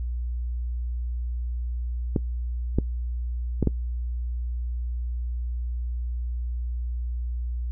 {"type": "clicks", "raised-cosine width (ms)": 3, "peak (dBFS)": -8, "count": 4, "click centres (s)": [2.162, 2.786, 3.627, 3.673], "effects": ["noise-tail reverb RT60 0.1 s tail -21 dB re dry", "added 60 Hz sine -26 dBFS peak until 7.71 s"]}